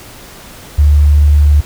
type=tone; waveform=sine; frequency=73.42 Hz; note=D2; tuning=in tune; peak=-4 dBFS; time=0.78-1.61 s; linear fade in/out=10 ms; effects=pink hiss -34 dBFS RMS until 1.65 s